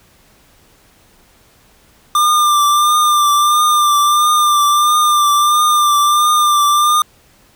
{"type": "tone with vibrato", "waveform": "square", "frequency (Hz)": 1193, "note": "D6", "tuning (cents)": 27, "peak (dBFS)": -10, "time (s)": [2.15, 7.02], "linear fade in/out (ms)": 2, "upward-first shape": "triangle", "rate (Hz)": 1.5, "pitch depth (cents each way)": 38, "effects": ["pink hiss -50 dBFS RMS until 7.55 s"]}